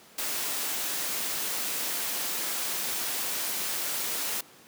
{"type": "noise", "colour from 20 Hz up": "white", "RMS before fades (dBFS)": -31, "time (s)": [0.18, 4.41], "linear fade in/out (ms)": 5, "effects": ["pink hiss -53 dBFS RMS until 4.67 s", "high-pass 200 Hz 12 dB/octave"]}